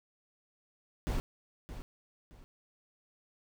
brown noise with echo, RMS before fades -32 dBFS, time 1.07-1.2 s, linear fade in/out 0 ms, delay 620 ms, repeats 2, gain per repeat -11 dB, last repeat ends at 2.44 s, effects none

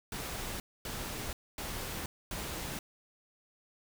pink noise bursts, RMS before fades -39 dBFS, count 4, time 0.12-2.79 s, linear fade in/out 2 ms, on 480 ms, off 250 ms, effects none

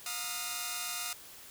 5% pulse tone cluster, 713 / 944 / 1236 / 1366 / 2037 Hz, F5 / A#5 / D#6 / F6 / C7, +36 / +22 / -12 / -39 / -47 cents, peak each -30 / -35 / -27 / -30 / -36 dBFS, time 0.06-1.13 s, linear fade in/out 2 ms, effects white hiss -51 dBFS RMS until 1.5 s

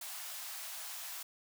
white high-pass noise, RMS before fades -44 dBFS, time 0.01-1.23 s, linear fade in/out 5 ms, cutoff 610 Hz, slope 96 dB/octave, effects none

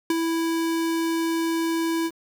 square tone with ADSR envelope, 329.6 Hz, E4, in tune, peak -18 dBFS, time 0.1-2.11 s, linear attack 3 ms, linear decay 24 ms, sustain -5 dB, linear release 51 ms, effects 8-bit

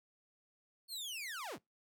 sawtooth linear sweep, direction down, 4435 to 50.6 Hz, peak -38 dBFS, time 0.88-1.59 s, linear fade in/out 50 ms, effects noise-tail reverb RT60 0.2 s tail -25 dB re dry

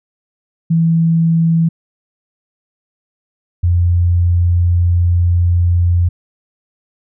sine tone pair in turn, 164.81 / 87.31 Hz, E3 / F2, 0 / 0 cents, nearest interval major seventh, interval 1100 cents, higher first, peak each -9 dBFS, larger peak neither, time 0.7-1.69 / 3.63-6.09 s, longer second, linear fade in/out 10 ms, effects none

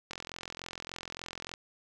click train, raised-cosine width 0.2 ms, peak -22 dBFS, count 63, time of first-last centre 0.11-1.539 s, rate 43.4 Hz, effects none

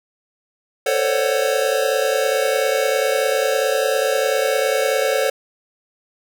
square tone cluster, 445.3 / 520 / 550 / 587 / 742 Hz, A4 / C5 / C#5 / D5 / F#5, +21 / -11 / -14 / -1 / +5 cents, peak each -23 / -24 / -21 / -28 / -28 dBFS, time 0.86-5.3 s, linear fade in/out 5 ms, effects none

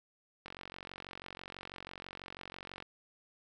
click train, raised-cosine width 0.3 ms, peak -28 dBFS, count 110, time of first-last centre 0.46-2.824 s, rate 46.1 Hz, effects none

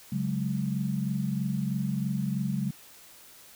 sine chord, C# suspended fourth, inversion none, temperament just, 138.59 / 184.79 / 207.9 Hz, C#3 / F#3 / G#3, 0 / -2 / +2 cents, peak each -31 dBFS, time 0.12-2.71 s, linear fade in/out 5 ms, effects white hiss -52 dBFS RMS until 3.55 s

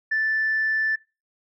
sine tone, 1760 Hz, A6, in tune, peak -19 dBFS, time 0.11-0.96 s, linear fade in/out 10 ms, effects noise-tail reverb RT60 0.3 s tail -24 dB re dry + tanh soft clip ceiling -16 dBFS

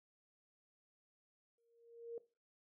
sine tone with exponential growth, 466.2 Hz, A#4, in tune, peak -40 dBFS, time 1.58-2.18 s, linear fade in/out 2 ms, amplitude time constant 130 ms, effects noise-tail reverb RT60 0.3 s tail -18 dB re dry

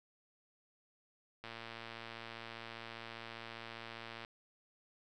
click train, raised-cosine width 0.3 ms, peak -30 dBFS, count 324, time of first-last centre 1.44-4.249 s, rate 115 Hz, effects none

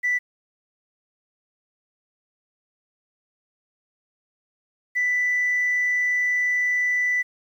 sine tone pair in turn, 1975.5 / 1982.9 Hz, B6 / B6, 0 / +6 cents, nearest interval unison, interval 6 cents, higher second, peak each -18 dBFS, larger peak neither, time 0.03-0.19 / 4.95-7.23 s, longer second, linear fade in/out 20 ms, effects tanh soft clip ceiling -16 dBFS + 9-bit

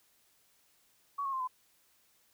sine tone with pitch steps, 1126 / 1088.3 / 1051.8 / 1016.6 Hz, C#6 / C#6 / C6 / B5, +27 / -32 / +9 / +50 cents, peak -32 dBFS, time 1.18-1.476 s, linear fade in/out 10 ms, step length 74 ms, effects white hiss -69 dBFS RMS until 2.33 s

